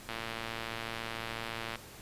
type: click train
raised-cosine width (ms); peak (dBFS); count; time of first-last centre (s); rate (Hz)
0.3; -21; 191; 0.09-1.757; 114
effects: pink hiss -50 dBFS RMS until 2.01 s + resampled to 32000 Hz